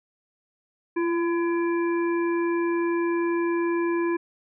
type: harmonic tone with a mistuned harmonic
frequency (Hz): 337.2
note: E4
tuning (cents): +39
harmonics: 1 / 3 / 5 / 7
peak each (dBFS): -22 / -32 / -36 / -39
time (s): 0.96-4.17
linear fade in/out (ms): 10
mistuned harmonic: 1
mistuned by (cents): +21
effects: none